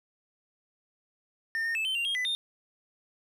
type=tone with pitch steps; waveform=triangle; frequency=1811 / 1834 / 2620 / 3085 / 2775 / 3243 / 1999 / 3642 Hz; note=A6 / A#6 / E7 / G7 / F7 / G#7 / B6 / A#7; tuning=+49 / -29 / -11 / -28 / -12 / -42 / +20 / -41 cents; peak=-26 dBFS; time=1.55-2.35 s; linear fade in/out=0 ms; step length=100 ms; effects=none